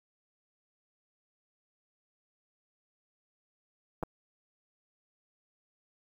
clicks, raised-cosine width 1 ms, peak -21 / -20 dBFS, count 2, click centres 4.028 / 4.034 s, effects 9-bit

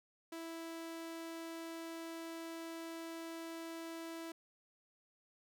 sawtooth tone, 329.6 Hz, E4, in tune, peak -40 dBFS, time 0.32-4.32 s, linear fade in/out 5 ms, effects none

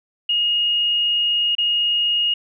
sine tone with dropouts, 2864 Hz, F7, 43 cents sharp, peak -16 dBFS, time 0.29-2.34 s, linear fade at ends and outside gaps 5 ms, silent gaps 1.552-1.582 s, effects none

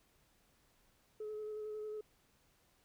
sine tone with vibrato, 427.1 Hz, G#4, 48 cents sharp, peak -39 dBFS, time 1.2-2.01 s, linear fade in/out 5 ms, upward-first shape square, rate 11 Hz, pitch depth 13 cents each way, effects tanh soft clip ceiling -38 dBFS + pink hiss -72 dBFS RMS until 2.84 s

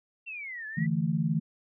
sine exponential two-way sweep, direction down then up, 2746 to 1705 to 1999 Hz, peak -36 dBFS, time 0.26-0.87 s, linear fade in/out 20 ms, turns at 0.67 s
sine chord, D suspended second, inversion none, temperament just, 146.83 / 165.19 / 220.2 Hz, D3 / E3 / A3, 0 / +4 / +2 cents, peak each -31 / -27 / -31 dBFS, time 0.77-1.4 s, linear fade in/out 10 ms
effects none

